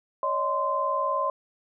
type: tone cluster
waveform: sine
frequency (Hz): 561 / 621 / 1038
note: C#5 / D#5 / C6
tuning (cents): +21 / -3 / -14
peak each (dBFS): -30 / -31 / -25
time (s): 0.23-1.3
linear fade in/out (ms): 2
effects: none